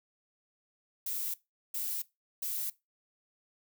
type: noise bursts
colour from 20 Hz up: violet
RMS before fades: -35 dBFS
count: 3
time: 1.06-2.7 s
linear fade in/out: 5 ms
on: 280 ms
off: 400 ms
effects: noise-tail reverb RT60 0.2 s tail -19 dB re dry